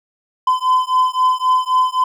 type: beating tone pair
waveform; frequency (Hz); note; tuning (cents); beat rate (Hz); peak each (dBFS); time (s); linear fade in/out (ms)
triangle; 1018 / 1021.8; C6 / C6; -48 / -41; 3.8; -14; 0.47-2.04; 5
effects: none